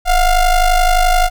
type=ring-modulated tone; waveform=square; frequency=349.2 Hz; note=F4; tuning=in tune; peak=-7 dBFS; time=0.05-1.3 s; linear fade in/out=50 ms; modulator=375 Hz; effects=none